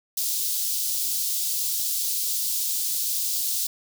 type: high-pass noise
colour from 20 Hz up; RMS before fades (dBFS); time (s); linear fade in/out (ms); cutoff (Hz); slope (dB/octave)
white; -26; 0.17-3.67; 5; 3900; 24
effects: none